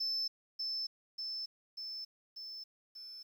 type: tone with echo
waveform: sine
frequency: 5274 Hz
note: E8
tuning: in tune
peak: -31 dBFS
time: 0-0.28 s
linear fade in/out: 10 ms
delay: 590 ms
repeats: 5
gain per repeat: -3 dB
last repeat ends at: 3.23 s
effects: tanh soft clip ceiling -30 dBFS + 11-bit